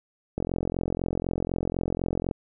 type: click train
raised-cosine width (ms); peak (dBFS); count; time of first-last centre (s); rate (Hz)
2; -14; 86; 0.38-2.312; 44
effects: none